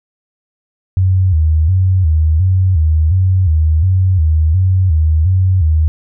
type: tone with vibrato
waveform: sine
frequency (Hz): 85.6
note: F2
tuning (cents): -34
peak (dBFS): -8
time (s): 0.97-5.88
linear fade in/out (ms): 0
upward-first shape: square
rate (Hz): 1.4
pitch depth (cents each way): 150
effects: none